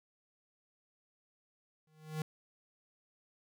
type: tone with exponential growth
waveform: square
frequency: 155.5 Hz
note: D#3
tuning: 1 cent flat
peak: -33 dBFS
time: 1.87-2.22 s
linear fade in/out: 2 ms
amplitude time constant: 74 ms
effects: none